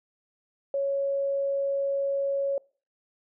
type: tone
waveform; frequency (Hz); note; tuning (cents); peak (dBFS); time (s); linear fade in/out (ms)
sine; 554.4; C#5; 0; -24; 0.74-2.58; 2
effects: noise-tail reverb RT60 0.4 s tail -24 dB re dry